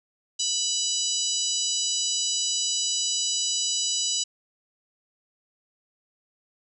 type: harmonic tone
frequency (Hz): 986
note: B5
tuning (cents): -3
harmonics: 3 / 4 / 5 / 6 / 7 / 8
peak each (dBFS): -31 / -31 / -31 / -31 / -31 / -31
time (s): 0.39-4.24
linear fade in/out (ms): 10
effects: none